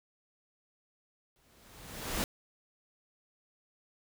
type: noise with exponential growth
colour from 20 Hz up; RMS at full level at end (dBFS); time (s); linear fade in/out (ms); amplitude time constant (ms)
pink; -31; 1.36-2.24; 1; 190
effects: none